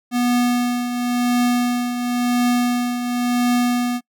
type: tone with tremolo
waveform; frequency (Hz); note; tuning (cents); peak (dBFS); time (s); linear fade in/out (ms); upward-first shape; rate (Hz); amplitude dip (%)
square; 244.1; B3; -20; -15; 0.11-4.01; 50; triangle; 0.95; 60
effects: noise-tail reverb RT60 0.1 s tail -24 dB re dry